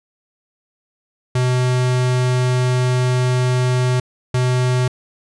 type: tone pair in turn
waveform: square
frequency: 126.1 / 126.1 Hz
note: B2 / B2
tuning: +36 / +36 cents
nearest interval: unison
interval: 0 cents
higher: neither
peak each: -15 dBFS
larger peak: neither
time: 1.35-4 / 4.34-4.88 s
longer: first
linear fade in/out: 5 ms
effects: resampled to 22050 Hz